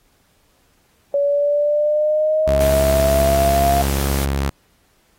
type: exponential sweep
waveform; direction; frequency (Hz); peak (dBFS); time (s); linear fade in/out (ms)
sine; up; 565 to 698.5; -14; 1.14-3.82; 2
type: tone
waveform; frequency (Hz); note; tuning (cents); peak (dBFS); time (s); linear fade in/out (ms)
sawtooth; 69; C#2; -7; -14; 2.47-4.5; 10
type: noise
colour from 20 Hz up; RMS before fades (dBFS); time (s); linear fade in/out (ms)
white; -29; 2.6-4.25; 5
effects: pink hiss -60 dBFS RMS until 5.18 s + AAC 48 kbps